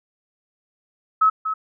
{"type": "tone with echo", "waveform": "sine", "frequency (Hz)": 1288, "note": "E6", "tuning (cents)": -41, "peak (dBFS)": -12, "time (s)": [1.21, 1.3], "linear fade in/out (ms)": 10, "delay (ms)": 240, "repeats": 1, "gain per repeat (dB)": -9, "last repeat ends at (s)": 1.54, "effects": []}